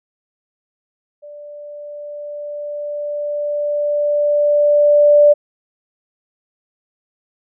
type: tone with level ramp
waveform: sine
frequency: 587.3 Hz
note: D5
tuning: in tune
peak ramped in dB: -33 to -5 dBFS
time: 1.22-5.34 s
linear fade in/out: 20 ms
effects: none